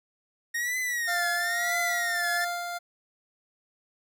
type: tone with vibrato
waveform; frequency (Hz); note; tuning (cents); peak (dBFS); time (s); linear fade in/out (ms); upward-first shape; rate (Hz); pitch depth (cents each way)
45% pulse; 1857; A#6; -7; -27; 0.54-2.45; 10; triangle; 0.99; 160
type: tone with tremolo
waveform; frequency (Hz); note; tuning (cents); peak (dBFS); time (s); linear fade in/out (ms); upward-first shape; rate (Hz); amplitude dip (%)
25% pulse; 698.5; F5; 0; -24; 1.07-2.79; 20; sine; 1.7; 40
effects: none